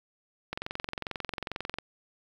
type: click train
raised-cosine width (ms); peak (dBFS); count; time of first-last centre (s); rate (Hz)
0.3; -17; 29; 0.53-1.786; 22.3
effects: 8-bit